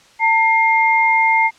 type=tone pair together; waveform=sine; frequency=900.4 / 2120 Hz; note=A5 / C7; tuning=+40 / +22 cents; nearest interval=octave + minor third; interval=1482 cents; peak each=-14 / -14 dBFS; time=0.19-1.51 s; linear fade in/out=50 ms; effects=white hiss -49 dBFS RMS until 1.58 s + low-pass 6000 Hz 12 dB/octave